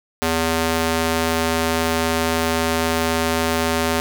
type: tone with high-pass filter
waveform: square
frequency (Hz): 81.9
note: E2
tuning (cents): -11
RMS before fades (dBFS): -20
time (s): 0.22-4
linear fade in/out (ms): 0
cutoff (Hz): 250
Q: 0.51
effects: none